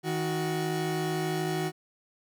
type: tone pair together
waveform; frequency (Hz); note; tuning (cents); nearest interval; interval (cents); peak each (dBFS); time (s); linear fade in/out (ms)
30% pulse; 158.38 / 370; D#3 / F#4; +31 / 0; octave + minor third; 1469; -28; 0.03-1.72; 50
effects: none